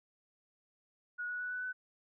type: tone with pitch steps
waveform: sine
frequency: 1455 / 1466.8 / 1478.7 / 1490.7 / 1502.8 Hz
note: F#6 / F#6 / F#6 / F#6 / F#6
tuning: -29 / -15 / -1 / +12 / +26 cents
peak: -36 dBFS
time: 1.18-1.73 s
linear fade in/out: 20 ms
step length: 110 ms
effects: none